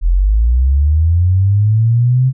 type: linear sweep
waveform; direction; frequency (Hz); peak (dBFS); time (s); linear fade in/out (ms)
sine; up; 39.77 to 132.5; -8; 0.01-2.33; 50
effects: none